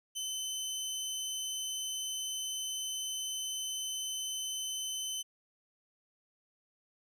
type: tone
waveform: 20% pulse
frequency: 3048 Hz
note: G7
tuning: 49 cents flat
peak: -30 dBFS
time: 0.15-5.23 s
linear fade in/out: 20 ms
effects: none